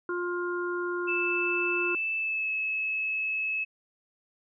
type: harmonic tone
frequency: 352.7 Hz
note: F4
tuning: 17 cents sharp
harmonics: 1 / 3 / 4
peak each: -30 / -37 / -34 dBFS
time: 0.09-1.95 s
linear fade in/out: 2 ms
type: tone with pitch glide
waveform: sine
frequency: 2637 to 2590 Hz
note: E7 to E7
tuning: 0 to -31 cents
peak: -27 dBFS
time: 1.07-3.65 s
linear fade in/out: 20 ms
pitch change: -31 cents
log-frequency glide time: 2.17-2.5 s
effects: none